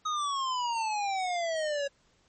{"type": "exponential sweep", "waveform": "square", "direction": "down", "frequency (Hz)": [1264, 554.4], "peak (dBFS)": -29, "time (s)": [0.05, 1.88], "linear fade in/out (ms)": 10, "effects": ["pink hiss -67 dBFS RMS until 2.28 s", "MP3 32 kbps"]}